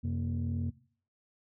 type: tone cluster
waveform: sine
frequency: 90.3 / 131.3 / 235.2 Hz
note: F#2 / C3 / A#3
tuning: -42 / +6 / +16 cents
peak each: -31 / -35 / -35 dBFS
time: 0.03-0.71 s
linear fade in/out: 20 ms
effects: noise-tail reverb RT60 0.5 s tail -19 dB re dry + tanh soft clip ceiling -25 dBFS